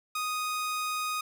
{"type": "tone", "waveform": "sawtooth", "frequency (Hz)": 1244.5, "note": "D#6", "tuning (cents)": 0, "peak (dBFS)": -26, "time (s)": [0.15, 1.21], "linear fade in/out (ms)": 5, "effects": []}